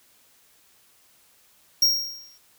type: tone with exponential decay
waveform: square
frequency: 5588 Hz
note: F8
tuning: in tune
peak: -14 dBFS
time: 1.82-2.38 s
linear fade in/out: 5 ms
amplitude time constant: 120 ms
effects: white hiss -59 dBFS RMS until 2.58 s